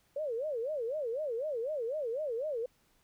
sine tone with vibrato, 530 Hz, C5, 22 cents sharp, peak -32 dBFS, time 0.16-2.66 s, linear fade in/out 5 ms, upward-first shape sine, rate 4 Hz, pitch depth 290 cents each way, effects pink hiss -70 dBFS RMS until 3.03 s

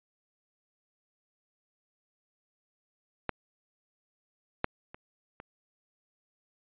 clicks, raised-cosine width 0.5 ms, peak -14 / -11 / -29 / -28 dBFS, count 4, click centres 3.293 / 4.644 / 4.945 / 5.401 s, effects resampled to 8000 Hz

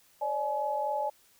sine tone cluster, 551 / 595 / 848 Hz, C#5 / D5 / G#5, -11 / +22 / +36 cents, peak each -37 / -33 / -30 dBFS, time 0.21-1.1 s, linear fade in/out 10 ms, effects white hiss -63 dBFS RMS until 1.39 s

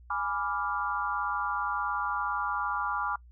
sine chord, G# diminished seventh, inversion none, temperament equal, 830.6 / 987.8 / 1174.7 / 1396.9 Hz, G#5 / B5 / D6 / F6, 0 / 0 / 0 / 0 cents, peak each -35 / -35 / -32 / -34 dBFS, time 0.1-3.16 s, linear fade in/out 5 ms, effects noise-tail reverb RT60 0.1 s tail -23 dB re dry + added 60 Hz sine -50 dBFS peak until 3.31 s

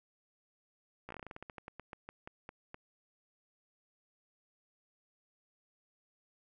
slowing click train, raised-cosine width 0.5 ms, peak -30 dBFS, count 20, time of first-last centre 1.09-2.744 s, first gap 15 ms, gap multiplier 1.17, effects none

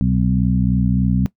harmonic tone with a mistuned harmonic, 63.4 Hz, B1, 46 cents sharp, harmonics 1 / 2 / 3 / 4, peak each -21 / -19 / -17 / -23 dBFS, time 0.01-1.26 s, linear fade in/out 0 ms, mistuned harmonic 1, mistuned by +120 cents, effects noise-tail reverb RT60 0.1 s tail -19 dB re dry

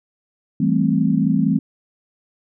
sine chord, A minor seventh, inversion second, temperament equal, 164.81 / 196 / 220 / 261.6 Hz, E3 / G3 / A3 / C4, 0 / 0 / 0 / 0 cents, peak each -20 dBFS, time 0.6-1.59 s, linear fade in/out 5 ms, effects none

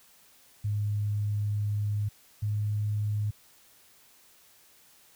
sine tone pair in turn, 103.83 / 104.85 Hz, G#2 / G#2, 0 / +17 cents, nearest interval unison, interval 17 cents, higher second, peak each -26 dBFS, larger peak neither, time 0.64-2.09 / 2.42-3.31 s, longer first, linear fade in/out 10 ms, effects white hiss -59 dBFS RMS until 5.15 s

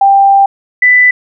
sine tone pair in turn, 790 / 1990.7 Hz, G5 / B6, +13 / +13 cents, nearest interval octave + major third, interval 1600 cents, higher second, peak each -3 dBFS, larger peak neither, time 0.01-0.46 / 0.82-1.11 s, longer first, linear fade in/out 5 ms, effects none

